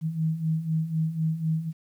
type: beating tone pair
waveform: sine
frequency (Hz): 157 / 161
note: D#3 / E3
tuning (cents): +16 / -41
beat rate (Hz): 4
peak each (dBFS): -30 / -25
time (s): 0.01-1.73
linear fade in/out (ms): 50
effects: 10-bit